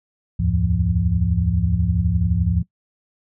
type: tone cluster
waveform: sine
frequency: 73.8 / 85.7 / 104.9 / 171.9 Hz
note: D2 / F2 / G#2 / F3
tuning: +9 / -32 / +18 / -27 cents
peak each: -22 dBFS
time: 0.39-2.63 s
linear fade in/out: 10 ms
effects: noise-tail reverb RT60 0.1 s tail -21 dB re dry